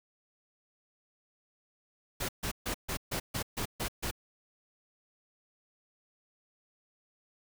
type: noise bursts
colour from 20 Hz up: pink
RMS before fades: -34 dBFS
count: 9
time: 2.2-4.112 s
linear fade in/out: 10 ms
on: 88 ms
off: 140 ms
effects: none